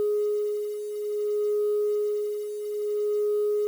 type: beating tone pair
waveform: sine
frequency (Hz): 417.1 / 417.69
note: G#4 / G#4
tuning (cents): +7 / +10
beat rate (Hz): 0.59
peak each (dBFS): -30 / -24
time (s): 0-3.67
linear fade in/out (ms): 0
effects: tanh soft clip ceiling -18 dBFS + 8-bit